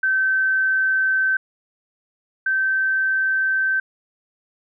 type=tone pair in turn; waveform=sine; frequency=1542 / 1548.9 Hz; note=G6 / G6; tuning=-29 / -21 cents; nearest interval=unison; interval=8 cents; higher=second; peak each=-16 / -17 dBFS; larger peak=first; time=0.03-1.37 / 2.46-3.8 s; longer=neither; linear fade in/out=5 ms; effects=none